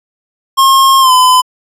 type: tone with pitch glide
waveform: square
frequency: 1074 to 1013.7 Hz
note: C6 to B5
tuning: +45 to +45 cents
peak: -5 dBFS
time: 0.57-1.42 s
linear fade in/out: 20 ms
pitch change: -100 cents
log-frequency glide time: 1-1.12 s
effects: resampled to 32000 Hz